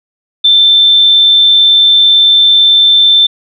sine tone, 3551 Hz, A7, 15 cents sharp, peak -3 dBFS, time 0.44-3.27 s, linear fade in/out 10 ms, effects none

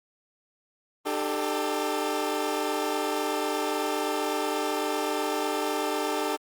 20% pulse chord, D suspended fourth, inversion none, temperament equal with one note detuned, 301.2 / 392 / 440 Hz, D4 / G4 / A4, +44 / 0 / 0 cents, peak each -26 / -26 / -26 dBFS, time 1.05-6.37 s, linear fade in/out 20 ms, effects Opus 24 kbps

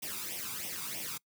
white noise with flanger, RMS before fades -39 dBFS, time 0.02-1.18 s, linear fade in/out 10 ms, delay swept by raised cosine 0.34 to 0.85 ms, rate 3.1 Hz, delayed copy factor +0.75, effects noise-tail reverb RT60 0.1 s tail -23 dB re dry + high-pass 100 Hz 12 dB/octave

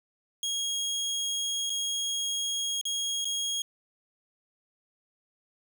25% pulse tone with dropouts, 3282 Hz, G#7, 21 cents flat, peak -25 dBFS, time 0.43-3.62 s, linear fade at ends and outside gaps 2 ms, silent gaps 1.697-1.701 / 2.813-2.853 / 3.246-3.253 s, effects none

